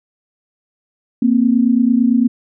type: tone pair together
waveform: sine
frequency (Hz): 232.7 / 261.6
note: A#3 / C4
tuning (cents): -3 / 0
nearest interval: major second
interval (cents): 203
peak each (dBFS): -12 / -14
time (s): 1.22-2.28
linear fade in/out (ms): 5
effects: none